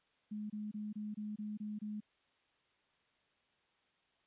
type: tone bursts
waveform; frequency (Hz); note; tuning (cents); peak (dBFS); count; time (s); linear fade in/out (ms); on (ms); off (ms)
sine; 210.8; G#3; +26; -39; 8; 0.31-2.005; 10; 190; 25
effects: white hiss -75 dBFS RMS until 4.26 s + resampled to 8000 Hz